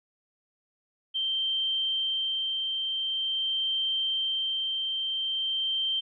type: tone with tremolo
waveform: sine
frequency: 3136 Hz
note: G7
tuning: in tune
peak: -25 dBFS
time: 1.14-6.01 s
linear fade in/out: 20 ms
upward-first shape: sine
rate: 0.46 Hz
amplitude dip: 25%
effects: none